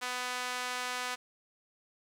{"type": "tone with high-pass filter", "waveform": "sawtooth", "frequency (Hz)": 249.3, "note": "B3", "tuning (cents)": 16, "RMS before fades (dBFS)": -36, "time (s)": [0.01, 1.16], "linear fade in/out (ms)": 20, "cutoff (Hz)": 1100, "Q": 0.87, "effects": ["low-pass 10000 Hz 12 dB/octave", "9-bit"]}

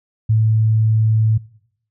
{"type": "tone", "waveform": "sine", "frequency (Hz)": 110, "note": "A2", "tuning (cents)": 0, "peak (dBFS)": -11, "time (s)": [0.29, 1.38], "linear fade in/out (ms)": 10, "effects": ["noise-tail reverb RT60 0.7 s tail -22 dB re dry"]}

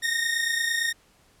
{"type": "tone pair together", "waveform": "sawtooth", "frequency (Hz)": [1833.2, 1862], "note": ["A#6", "A#6"], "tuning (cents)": [-29, -2], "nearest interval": "unison", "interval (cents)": 27, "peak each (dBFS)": -23, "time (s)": [0.02, 0.93], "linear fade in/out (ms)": 20, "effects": ["pink hiss -60 dBFS RMS until 1.4 s", "low-pass 12000 Hz 12 dB/octave"]}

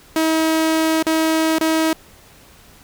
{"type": "tone with dropouts", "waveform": "sawtooth", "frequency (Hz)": 319.7, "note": "D#4", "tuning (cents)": 47, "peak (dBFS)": -11, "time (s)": [0.16, 1.93], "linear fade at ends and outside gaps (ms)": 2, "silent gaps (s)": [[1.026, 1.066], [1.585, 1.61]], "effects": ["pink hiss -47 dBFS RMS until 2.83 s"]}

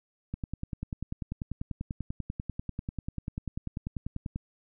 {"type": "click train", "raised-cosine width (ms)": 5, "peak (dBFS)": -21, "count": 42, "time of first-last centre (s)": [0.34, 4.36], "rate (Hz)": 10.2, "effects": []}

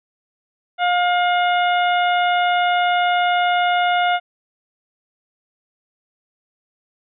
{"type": "harmonic tone with a mistuned harmonic", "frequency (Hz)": 710, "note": "F5", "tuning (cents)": 28, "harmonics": [1, 2, 3, 4, 5], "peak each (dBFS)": [-16, -22, -26, -28, -30], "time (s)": [0.78, 4.2], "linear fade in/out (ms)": 50, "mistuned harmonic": 4, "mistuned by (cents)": 32, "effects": []}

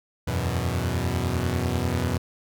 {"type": "chord", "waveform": "sawtooth", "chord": "E suspended second", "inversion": "none", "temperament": "equal", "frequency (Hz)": [82.41, 92.5, 123.47], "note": ["E2", "F#2", "B2"], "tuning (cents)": [0, 0, 0], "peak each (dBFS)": -24, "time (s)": [0.27, 2.18], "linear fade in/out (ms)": 10, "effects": []}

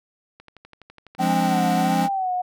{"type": "click train", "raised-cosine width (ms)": 0.3, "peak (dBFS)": -28, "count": 10, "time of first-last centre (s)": [0.4, 1.15], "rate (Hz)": 12}
{"type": "chord", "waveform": "square", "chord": "D half-diminished seventh", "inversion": "first", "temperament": "equal", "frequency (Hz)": [174.61, 207.7, 261.6, 293.7], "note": ["F3", "Ab3", "C4", "D4"], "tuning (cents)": [0, 0, 0, 0], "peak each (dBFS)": [-24, -26, -27, -30], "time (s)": [1.18, 2.09], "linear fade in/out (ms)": 50}
{"type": "tone with vibrato", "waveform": "sine", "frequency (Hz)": 763, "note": "G5", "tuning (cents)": -47, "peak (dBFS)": -21, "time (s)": [1.19, 2.42], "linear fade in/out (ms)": 10, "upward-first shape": "sine", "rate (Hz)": 1.5, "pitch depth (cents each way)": 86}
{"effects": []}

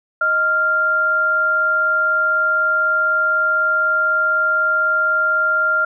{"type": "tone pair together", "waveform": "sine", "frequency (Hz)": [626.4, 1392], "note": ["D#5", "F6"], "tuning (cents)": [11, -6], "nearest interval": "octave + major second", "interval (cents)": 1383, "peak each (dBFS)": [-25, -14], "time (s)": [0.21, 5.85], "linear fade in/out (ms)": 5, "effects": []}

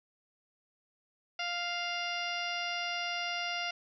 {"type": "harmonic tone", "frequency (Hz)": 699, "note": "F5", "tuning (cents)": 1, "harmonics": [1, 2, 3, 4, 5, 6, 7, 8], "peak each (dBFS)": [-39, -40, -39, -38, -46, -50, -43, -47], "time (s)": [1.39, 3.71], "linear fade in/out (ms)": 5, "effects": []}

